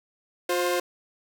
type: tone pair together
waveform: sawtooth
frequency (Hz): 355.4 / 526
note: F4 / C5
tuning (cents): +30 / +9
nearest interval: perfect fifth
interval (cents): 679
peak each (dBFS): -22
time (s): 0.49-0.8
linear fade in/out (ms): 5
effects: none